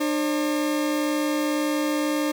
40% pulse tone pair together, 300.7 / 539.5 Hz, D4 / C#5, +41 / -47 cents, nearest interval minor seventh, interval 1012 cents, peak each -22 / -28 dBFS, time 0-2.32 s, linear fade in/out 10 ms, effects 10-bit

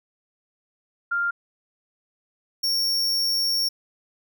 sine / 45% pulse tone pair in turn, 1396.9 / 5504 Hz, F6 / F8, 0 / -26 cents, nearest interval 2 octaves, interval 2374 cents, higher second, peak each -21 dBFS, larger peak neither, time 1.11-1.31 / 2.63-3.69 s, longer second, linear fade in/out 10 ms, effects none

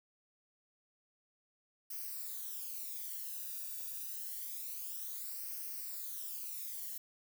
violet noise with flanger, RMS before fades -43 dBFS, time 1.9-6.98 s, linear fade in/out 5 ms, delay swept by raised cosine 0.27 to 0.96 ms, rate 0.27 Hz, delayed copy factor -0.75, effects none

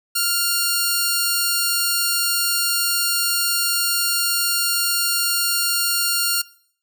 10% pulse tone pair together, 1396.9 / 4418 Hz, F6 / C#8, 0 / -7 cents, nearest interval octave + minor sixth, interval 1993 cents, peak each -14 dBFS, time 0.15-6.42 s, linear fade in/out 10 ms, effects noise-tail reverb RT60 0.6 s tail -21 dB re dry

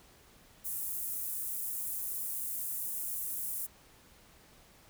pink high-pass noise, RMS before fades -37 dBFS, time 0.64-3.67 s, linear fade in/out 20 ms, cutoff 10000 Hz, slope 24 dB/octave, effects pink hiss -60 dBFS RMS until 4.89 s

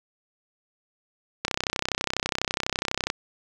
click train, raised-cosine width 0.2 ms, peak -7 dBFS, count 54, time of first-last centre 1.45-3.101 s, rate 32.1 Hz, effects none

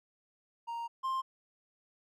triangle tone pair in turn, 932.3 / 1053.6 Hz, A#5 / C6, 0 / +12 cents, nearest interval major second, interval 212 cents, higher second, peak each -34 / -29 dBFS, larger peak second, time 0.67-0.88 / 1.03-1.22 s, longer first, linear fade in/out 20 ms, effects none

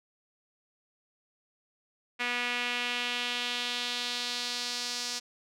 sawtooth tone with band-pass filter sweep, 243.5 Hz, B3, 24 cents flat, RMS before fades -33 dBFS, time 2.19-5.2 s, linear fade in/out 20 ms, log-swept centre 2300 to 5300 Hz, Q 2.2, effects none

